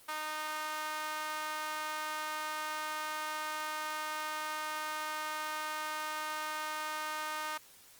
sawtooth tone with high-pass filter, 307.8 Hz, D#4, 19 cents flat, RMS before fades -38 dBFS, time 0.08-7.58 s, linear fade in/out 10 ms, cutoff 1100 Hz, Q 2, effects white hiss -58 dBFS RMS until 7.99 s + Opus 32 kbps

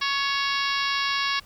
harmonic tone with a mistuned harmonic, 554.4 Hz, C#5, in tune, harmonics 2 / 3 / 4 / 5 / 6 / 7 / 8 / 9 / 10, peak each -28 / -30 / -31 / -32 / -33 / -33 / -34 / -35 / -35 dBFS, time 0.01-1.4 s, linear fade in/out 10 ms, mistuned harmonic 3, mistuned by +24 cents, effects pink hiss -53 dBFS RMS until 1.45 s

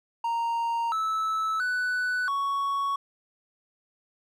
triangle tone with pitch steps, 929 / 1307 / 1490 / 1114 Hz, A#5 / E6 / F#6 / C#6, -6 / -15 / +12 / +8 cents, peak -23 dBFS, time 0.24-2.96 s, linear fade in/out 5 ms, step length 680 ms, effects none

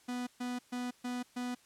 45% pulse tone bursts, 246.9 Hz, B3, in tune, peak -35 dBFS, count 5, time 0.08-1.55 s, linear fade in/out 10 ms, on 190 ms, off 130 ms, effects white hiss -64 dBFS RMS until 1.65 s + low-pass 10000 Hz 12 dB/octave

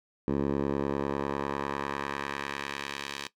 10% pulse tone with band-pass filter sweep, 70 Hz, C#2, 18 cents sharp, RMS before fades -32 dBFS, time 0.28-3.28 s, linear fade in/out 0 ms, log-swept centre 310 to 3700 Hz, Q 0.9, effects noise-tail reverb RT60 0.1 s tail -17 dB re dry

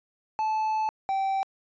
triangle tone pair in turn, 870 / 775.7 Hz, A5 / G5, -20 / -18 cents, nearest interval major second, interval 198 cents, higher first, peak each -22 dBFS, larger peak neither, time 0.39-0.89 / 1.09-1.43 s, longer first, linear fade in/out 0 ms, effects resampled to 16000 Hz

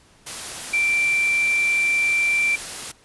sine tone in noise, 2349 Hz, D7, in tune, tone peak -17 dBFS, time 0.73-2.56 s, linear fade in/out 10 ms, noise white, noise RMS -32 dBFS, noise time 0.26-2.92 s, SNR +12 dB, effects pink hiss -54 dBFS RMS until 3.04 s + resampled to 24000 Hz

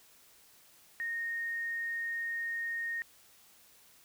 sine tone, 1852 Hz, A#6, 12 cents flat, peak -33 dBFS, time 1-3.02 s, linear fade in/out 0 ms, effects white hiss -61 dBFS RMS until 4.04 s

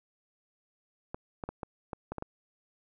clicks, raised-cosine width 1 ms, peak -22 dBFS, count 8, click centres 1.145 / 1.438 / 1.49 / 1.632 / 1.932 / 2.12 / 2.183 / 2.224 s, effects none

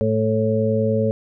harmonic tone, 110 Hz, A2, in tune, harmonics 1 / 2 / 4 / 5, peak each -22 / -22 / -22 / -22 dBFS, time 0.01-1.11 s, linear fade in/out 0 ms, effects none

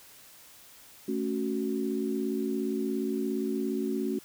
sine chord, F# minor, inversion first, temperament equal, 220 / 277.2 / 370 Hz, A3 / C#4 / F#4, 0 / 0 / 0 cents, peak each -32 dBFS, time 1.08-4.19 s, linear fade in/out 5 ms, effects white hiss -53 dBFS RMS until 4.24 s

